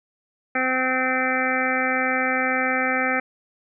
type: harmonic tone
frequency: 258.1 Hz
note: C4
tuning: 23 cents flat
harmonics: 1 / 2 / 3 / 5 / 6 / 7 / 8 / 9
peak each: -28 / -28 / -28 / -28 / -28 / -28 / -28 / -28 dBFS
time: 0.55-3.2 s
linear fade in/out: 5 ms
effects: none